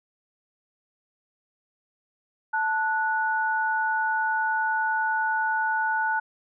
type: tone pair together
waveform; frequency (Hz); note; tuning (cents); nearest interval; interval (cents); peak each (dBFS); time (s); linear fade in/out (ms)
sine; 880 / 1470.1; A5 / F#6; 0 / -12; major sixth; 888; -25; 2.53-6.2; 10
effects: none